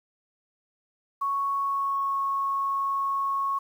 sine tone with pitch glide, 1108.7 to 1099.8 Hz, C#6 to C#6, 0 to -14 cents, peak -24 dBFS, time 1.21-3.59 s, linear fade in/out 10 ms, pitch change -14 cents, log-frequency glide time 1.54-2.19 s, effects 9-bit

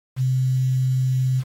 sine tone with quantisation, 129.7 Hz, C3, 15 cents flat, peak -17 dBFS, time 0.16-1.44 s, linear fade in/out 50 ms, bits 7, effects AAC 48 kbps

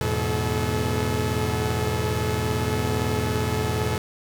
sawtooth tone cluster, 82.9 / 106.5 / 124.1 / 430.6 Hz, E2 / G#2 / B2 / A4, +10 / +44 / +9 / -37 cents, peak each -24 dBFS, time 0.01-3.98 s, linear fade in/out 0 ms, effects none

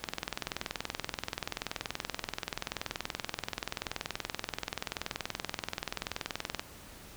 click train, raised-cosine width 0.2 ms, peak -15 dBFS, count 138, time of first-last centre 0.04-6.595 s, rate 20.9 Hz, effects pink hiss -51 dBFS RMS until 7.16 s

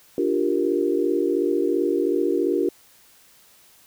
sine chord, G minor seventh, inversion second, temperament equal, 293.7 / 349.2 / 392 / 466.2 Hz, D4 / F4 / G4 / Bb4, 0 / 0 / 0 / 0 cents, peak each -25 / -23 / -24 / -26 dBFS, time 0.18-2.69 s, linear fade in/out 2 ms, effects white hiss -54 dBFS RMS until 3.86 s

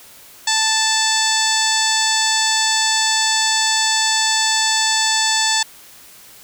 harmonic tone with a mistuned harmonic, 880 Hz, A5, in tune, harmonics 1 / 2 / 3 / 4 / 5 / 6 / 7 / 8 / 9, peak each -22 / -22 / -28 / -22 / -22 / -25 / -26 / -25 / -23 dBFS, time 0.47-5.63 s, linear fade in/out 5 ms, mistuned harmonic 5, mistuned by +28 cents, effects white hiss -43 dBFS RMS until 6.43 s

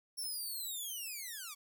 5% pulse linear sweep, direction down, 5500 to 1100 Hz, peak -32 dBFS, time 0.17-1.55 s, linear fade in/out 20 ms, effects none

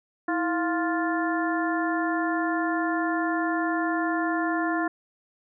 harmonic tone with a mistuned harmonic, 350 Hz, F4, 4 cents sharp, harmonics 1 / 2 / 3 / 4 / 5, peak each -26 / -30 / -32 / -33 / -32 dBFS, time 0.28-4.88 s, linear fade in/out 5 ms, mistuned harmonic 1, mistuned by -130 cents, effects none

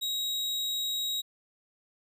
40% pulse tone, 3812 Hz, A#7, 38 cents sharp, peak -28 dBFS, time 0.01-1.22 s, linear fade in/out 20 ms, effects none

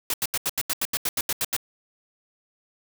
white noise bursts, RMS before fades -25 dBFS, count 13, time 0.1-1.566 s, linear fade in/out 2 ms, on 38 ms, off 81 ms, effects none

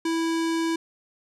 square tone with low-pass filter, 328.8 Hz, E4, 4 cents flat, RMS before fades -25 dBFS, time 0.05-0.76 s, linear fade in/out 5 ms, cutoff 8300 Hz, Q 0.87, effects none

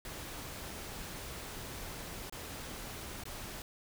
pink noise with dropouts, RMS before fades -44 dBFS, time 0.05-3.62 s, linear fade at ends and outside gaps 1 ms, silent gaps 2.297-2.324 / 3.237-3.254 s, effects none

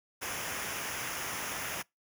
pink noise with comb filter, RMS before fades -37 dBFS, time 0.21-1.83 s, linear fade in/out 20 ms, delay 0.24 ms, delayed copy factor -0.65, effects noise-tail reverb RT60 0.2 s tail -26 dB re dry + high-pass 80 Hz 12 dB/octave

